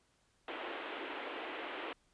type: band-pass noise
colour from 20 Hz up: pink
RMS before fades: -43 dBFS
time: 0.48-1.93 s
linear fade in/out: 2 ms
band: 290 to 3300 Hz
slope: 48 dB/octave
effects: pink hiss -73 dBFS RMS until 2.13 s + resampled to 22050 Hz